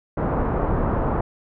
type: low-pass noise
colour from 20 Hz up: pink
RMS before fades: -22 dBFS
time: 0.17-1.21 s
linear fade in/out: 5 ms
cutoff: 1200 Hz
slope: 24 dB/octave
effects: none